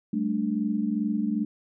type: chord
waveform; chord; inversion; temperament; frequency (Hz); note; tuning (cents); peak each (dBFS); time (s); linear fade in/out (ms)
sine; G suspended second; none; equal with one note detuned; 196 / 218.5 / 293.7; G3 / A3 / D4; 0 / -12 / 0; -30 / -26 / -30; 0.13-1.45; 5
effects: none